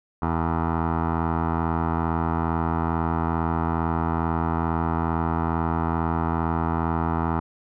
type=tone with low-pass filter; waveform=15% pulse; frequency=82.3 Hz; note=E2; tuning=2 cents flat; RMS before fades=-24 dBFS; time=0.22-7.4 s; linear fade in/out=5 ms; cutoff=1100 Hz; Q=5.8; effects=none